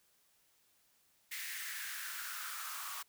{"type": "noise with high-pass filter sweep", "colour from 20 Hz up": "white", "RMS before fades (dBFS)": -43, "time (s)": [1.31, 3.03], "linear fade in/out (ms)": 10, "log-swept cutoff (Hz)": [2000, 1100], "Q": 4.5, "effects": ["white hiss -72 dBFS RMS until 3.08 s"]}